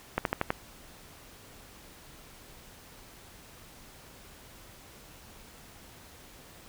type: slowing click train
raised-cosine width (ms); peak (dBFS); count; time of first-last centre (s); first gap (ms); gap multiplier
0.5; -11; 5; 0.18-0.504; 72; 1.08
effects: pink hiss -52 dBFS RMS until 6.68 s